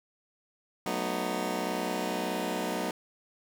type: chord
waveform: 15% pulse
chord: B dominant seventh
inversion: second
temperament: just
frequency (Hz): 185.21 / 222.2 / 246.9 / 308.7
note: F#3 / A3 / B3 / D#4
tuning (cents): +2 / +17 / 0 / -14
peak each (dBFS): -29 / -30 / -30 / -29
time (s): 0.86-2.91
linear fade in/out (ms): 2
effects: none